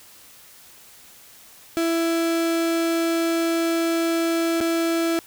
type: tone with dropouts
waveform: 35% pulse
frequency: 331.9 Hz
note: E4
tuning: 12 cents sharp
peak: -18 dBFS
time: 1.77-5.19 s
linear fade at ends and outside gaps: 0 ms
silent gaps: 4.605-4.611 s
effects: white hiss -48 dBFS RMS until 5.26 s